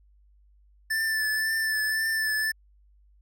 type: tone with vibrato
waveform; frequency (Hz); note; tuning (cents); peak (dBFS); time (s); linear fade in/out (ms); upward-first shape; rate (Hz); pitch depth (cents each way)
square; 1760; A6; 0; -25; 0.9-2.52; 10; triangle; 1.9; 29
effects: added 50 Hz sine -56 dBFS peak until 3.21 s